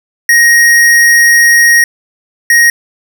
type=tone bursts at uneven times; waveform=square; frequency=1876 Hz; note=A#6; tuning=11 cents sharp; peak=-4 dBFS; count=2; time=0.29-1.84 / 2.5-2.7 s; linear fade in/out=2 ms; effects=none